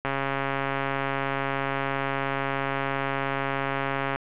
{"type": "click train", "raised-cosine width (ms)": 0.5, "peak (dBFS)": -12, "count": 564, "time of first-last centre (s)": [0.05, 4.159], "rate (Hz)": 137, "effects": ["resampled to 8000 Hz", "8-bit"]}